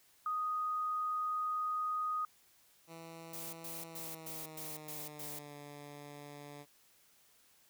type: tone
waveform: sine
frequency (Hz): 1244.5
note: D#6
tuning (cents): 0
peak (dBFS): -33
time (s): 0.26-2.25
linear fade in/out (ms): 2
type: tone with pitch glide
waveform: 10% pulse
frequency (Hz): 164.81 to 145.14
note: E3 to D3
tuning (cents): 0 to -20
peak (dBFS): -40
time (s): 2.87-6.66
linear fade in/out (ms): 50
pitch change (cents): -220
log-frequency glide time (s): 3.87-5.55
type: noise bursts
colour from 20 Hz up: blue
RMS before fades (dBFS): -45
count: 7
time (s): 3.33-5.39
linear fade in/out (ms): 5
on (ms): 200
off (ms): 110
effects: white hiss -67 dBFS RMS until 7.69 s